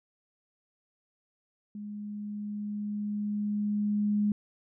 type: tone with level ramp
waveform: sine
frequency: 207.7 Hz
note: G#3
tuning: in tune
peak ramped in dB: -37 to -23 dBFS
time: 1.75-4.32 s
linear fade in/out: 2 ms
effects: none